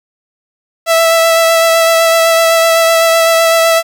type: tone with vibrato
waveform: sawtooth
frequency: 659.3 Hz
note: E5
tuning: in tune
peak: -3 dBFS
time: 0.86-3.83 s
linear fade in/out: 50 ms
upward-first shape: sine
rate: 7.9 Hz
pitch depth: 14 cents each way
effects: 7-bit